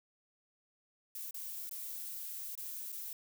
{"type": "noise with dropouts", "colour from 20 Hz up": "violet", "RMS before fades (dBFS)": -43, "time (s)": [1.15, 3.13], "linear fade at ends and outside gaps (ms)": 2, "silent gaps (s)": [[1.309, 1.343], [1.694, 1.711], [2.553, 2.576], [2.92, 2.925]], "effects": []}